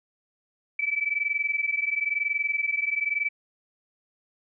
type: tone pair together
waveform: sine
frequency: 2297 / 2318 Hz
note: D7 / D7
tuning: -39 / -23 cents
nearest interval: unison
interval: 16 cents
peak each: -27 dBFS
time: 0.79-3.29 s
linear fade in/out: 5 ms
effects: none